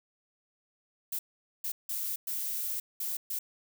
violet noise bursts at uneven times, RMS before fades -34 dBFS, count 6, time 1.12-1.19 / 1.64-1.72 / 1.89-2.16 / 2.27-2.8 / 3-3.17 / 3.3-3.39 s, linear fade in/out 5 ms, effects none

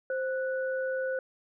sine tone pair together, 523.3 / 1479.2 Hz, C5 / F#6, 0 / -1 cents, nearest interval octave + tritone, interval 1799 cents, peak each -29 / -36 dBFS, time 0.1-1.19 s, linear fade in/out 2 ms, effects none

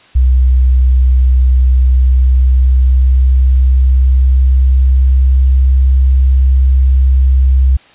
sine tone with pitch glide, 63.6 to 65.43 Hz, C2 to C2, -48 to +1 cents, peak -5 dBFS, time 0.15-7.77 s, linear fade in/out 10 ms, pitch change +49 cents, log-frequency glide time 1.7-5.84 s, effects white hiss -43 dBFS RMS until 7.94 s + resampled to 8000 Hz

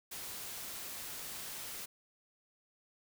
white noise, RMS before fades -44 dBFS, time 0.11-1.86 s, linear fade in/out 10 ms, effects none

